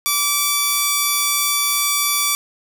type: tone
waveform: 5% pulse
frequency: 1157 Hz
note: D6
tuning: 26 cents flat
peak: -4 dBFS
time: 0.06-2.35 s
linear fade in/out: 0 ms
effects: none